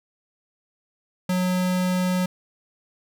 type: tone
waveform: square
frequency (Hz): 182.6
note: F#3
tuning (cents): -23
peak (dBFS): -21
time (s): 1.29-2.26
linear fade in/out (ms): 5
effects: none